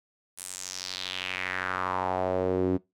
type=tone with band-pass filter sweep; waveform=sawtooth; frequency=92.5 Hz; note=F#2; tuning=in tune; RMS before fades=-30 dBFS; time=0.37-2.78 s; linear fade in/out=20 ms; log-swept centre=10000 to 300 Hz; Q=3.1; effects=noise-tail reverb RT60 0.2 s tail -21 dB re dry